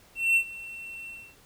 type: tone with ADSR envelope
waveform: triangle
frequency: 2705 Hz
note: E7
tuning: 44 cents sharp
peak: -16 dBFS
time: 0.15-1.36 s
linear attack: 210 ms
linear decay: 75 ms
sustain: -20 dB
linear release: 280 ms
effects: pink hiss -57 dBFS RMS until 1.45 s